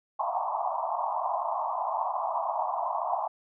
white band-pass noise, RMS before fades -30 dBFS, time 0.19-3.28 s, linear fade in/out 10 ms, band 640 to 1100 Hz, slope 96 dB/octave, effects none

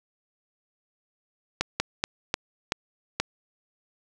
slowing click train, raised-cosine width 0.2 ms, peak -6 dBFS, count 6, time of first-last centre 1.61-3.2 s, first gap 190 ms, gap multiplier 1.26, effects none

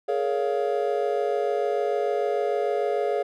triangle chord, Bb minor seventh, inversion third, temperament just, 419.5 / 466.2 / 559.4 / 699.2 Hz, Ab4 / Bb4 / Db5 / F5, +17 / 0 / +16 / +2 cents, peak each -24 / -28 / -26 / -27 dBFS, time 0.08-3.23 s, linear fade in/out 10 ms, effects none

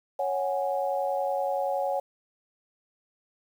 sine chord, C# suspended fourth, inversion none, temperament equal, 554.4 / 740 / 830.6 Hz, C#5 / F#5 / G#5, 0 / 0 / 0 cents, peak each -28 / -30 / -32 dBFS, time 0.19-2 s, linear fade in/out 5 ms, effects 9-bit

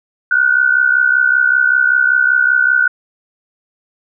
sine tone pair together, 1446 / 1511.2 Hz, F#6 / F#6, -40 / +36 cents, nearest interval minor second, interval 76 cents, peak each -12 dBFS, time 0.31-2.88 s, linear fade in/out 5 ms, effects none

